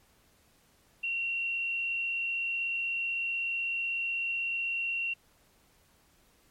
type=tone with frequency modulation; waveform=sine; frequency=2740 Hz; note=F7; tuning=34 cents flat; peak=-29 dBFS; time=1.03-5.14 s; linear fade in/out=10 ms; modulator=56.1 Hz; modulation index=0.56; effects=pink hiss -65 dBFS RMS until 6.5 s + MP3 64 kbps